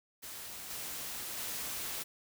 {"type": "noise with level steps", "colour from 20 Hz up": "white", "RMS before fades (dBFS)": [-45, -41, -39], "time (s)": [0.22, 2.04], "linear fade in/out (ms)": 20, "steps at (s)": [0.7, 1.37], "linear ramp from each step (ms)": 5, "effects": []}